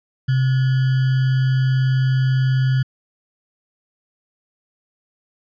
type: tone with sample-and-hold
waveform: sine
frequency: 130.81 Hz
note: C3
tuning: in tune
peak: -14 dBFS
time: 0.28-2.83 s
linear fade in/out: 10 ms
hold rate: 1575 Hz
effects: resampled to 11025 Hz